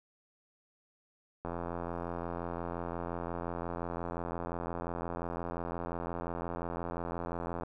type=click train; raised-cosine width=1 ms; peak=-23 dBFS; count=531; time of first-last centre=1.45-7.634 s; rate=85.7 Hz; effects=none